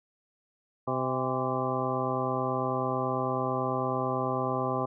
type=harmonic tone with a mistuned harmonic; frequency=129.1 Hz; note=C3; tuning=23 cents flat; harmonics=1 / 2 / 3 / 4 / 5 / 6 / 8 / 9; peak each=-35 / -35 / -35 / -35 / -35 / -35 / -35 / -35 dBFS; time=0.87-4.86 s; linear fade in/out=10 ms; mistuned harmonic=6; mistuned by=+68 cents; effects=none